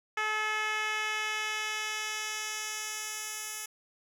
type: tone with band-pass filter sweep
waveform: 10% pulse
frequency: 430 Hz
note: A4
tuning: 40 cents flat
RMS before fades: -34 dBFS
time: 0.17-3.66 s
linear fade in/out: 5 ms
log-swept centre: 1700 to 9800 Hz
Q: 0.88
effects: none